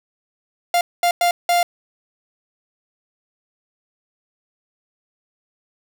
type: tone bursts at uneven times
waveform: 45% pulse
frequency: 698.5 Hz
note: F5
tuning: in tune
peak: -14 dBFS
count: 4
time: 0.74-0.81 / 1.03-1.11 / 1.21-1.31 / 1.49-1.63 s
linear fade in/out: 2 ms
effects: none